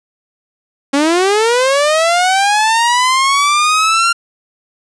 sawtooth linear sweep, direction up, 271.2 to 1391 Hz, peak -6 dBFS, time 0.93-4.13 s, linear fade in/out 10 ms, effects resampled to 22050 Hz + 8-bit

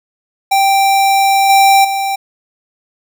square tone with level steps, 784 Hz, G5, in tune, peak -9 / -6 / -15 dBFS, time 0.51-2.16 s, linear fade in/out 10 ms, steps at 1.49 / 1.84 s, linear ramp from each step 10 ms, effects none

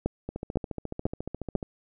two click trains, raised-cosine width 2 ms, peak -12 / -20 dBFS, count 4 / 20, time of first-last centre 0.06-1.553 / 0.29-1.628 s, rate 2.01 / 14.2 Hz, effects none

